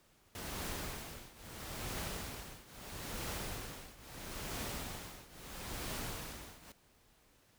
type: noise with tremolo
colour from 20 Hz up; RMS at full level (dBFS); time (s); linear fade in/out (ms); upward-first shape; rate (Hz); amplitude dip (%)
pink; -40; 0.35-6.72; 2; triangle; 0.76; 90
effects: pink hiss -68 dBFS RMS until 7.58 s